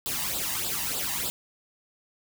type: noise with flanger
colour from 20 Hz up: white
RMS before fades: -30 dBFS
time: 0.06-1.3 s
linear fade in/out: 0 ms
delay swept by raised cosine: 0.24 to 1.08 ms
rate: 3.3 Hz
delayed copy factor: +0.75
effects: none